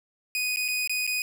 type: tone with dropouts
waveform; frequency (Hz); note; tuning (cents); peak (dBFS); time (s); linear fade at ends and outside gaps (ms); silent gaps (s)
sawtooth; 2489; D#7; 0; -22; 0.35-1.22; 1; 0.561-0.57 / 0.681-0.685 / 0.875-0.895 / 1.067-1.075
effects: none